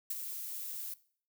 violet noise with ADSR envelope, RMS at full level -34 dBFS, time 0.1-0.94 s, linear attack 8 ms, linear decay 29 ms, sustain -7 dB, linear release 6 ms, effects noise-tail reverb RT60 0.5 s tail -19 dB re dry

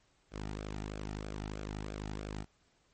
sawtooth tone with flanger, 51.8 Hz, G#1, 4 cents flat, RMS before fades -41 dBFS, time 0.31-2.46 s, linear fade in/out 50 ms, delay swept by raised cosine 1 to 1.91 ms, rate 3.1 Hz, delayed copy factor -0.55, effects pink hiss -71 dBFS RMS until 2.93 s + MP3 32 kbps

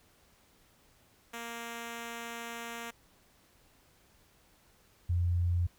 5% pulse / sine tone pair in turn, 233.1 / 87.31 Hz, A#3 / F2, 0 / 0 cents, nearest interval octave + perfect fourth, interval 1700 cents, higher first, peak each -28 / -26 dBFS, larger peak second, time 1.33-2.91 / 5.09-5.67 s, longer first, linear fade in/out 10 ms, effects pink hiss -65 dBFS RMS until 5.78 s

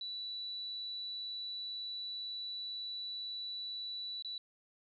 sine tone with dropouts, 3951 Hz, B7, in tune, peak -39 dBFS, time 0.01-4.38 s, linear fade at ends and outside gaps 2 ms, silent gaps 4.224-4.247 s, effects none

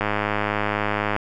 click train, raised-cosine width 0.5 ms, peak -7 dBFS, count 121, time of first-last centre 0.01-1.164 s, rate 104 Hz, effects none

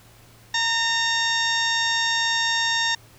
harmonic tone with a mistuned harmonic, 922 Hz, A#5, 19 cents flat, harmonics 1 / 2 / 3 / 4 / 5 / 6 / 7 / 8, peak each -28 / -24 / -33 / -25 / -36 / -28 / -34 / -37 dBFS, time 0.54-2.95 s, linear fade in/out 5 ms, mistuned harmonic 2, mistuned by -18 cents, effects added 114 Hz sine -52 dBFS peak until 3.18 s + pink hiss -52 dBFS RMS until 3.18 s

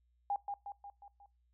sine tone with echo, 808 Hz, G#5, 48 cents flat, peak -31 dBFS, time 0.3-0.36 s, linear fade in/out 2 ms, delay 180 ms, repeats 5, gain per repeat -5 dB, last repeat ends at 1.26 s, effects noise-tail reverb RT60 0.3 s tail -24 dB re dry + added 60 Hz sine -70 dBFS peak until 1.53 s

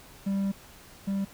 triangle tone pair in turn, 196.5 / 196.5 Hz, G3 / G3, +4 / +4 cents, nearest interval unison, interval 0 cents, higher neither, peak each -23 / -24 dBFS, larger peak first, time 0.26-0.52 / 1.07-1.25 s, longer first, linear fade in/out 10 ms, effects pink hiss -51 dBFS RMS until 1.33 s

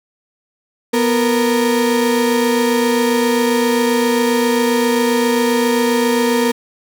35% pulse tone pair together, 244.8 / 462.1 Hz, B3 / A#4, -15 / -15 cents, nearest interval major seventh, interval 1100 cents, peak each -14 dBFS, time 0.93-6.52 s, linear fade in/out 10 ms, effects none

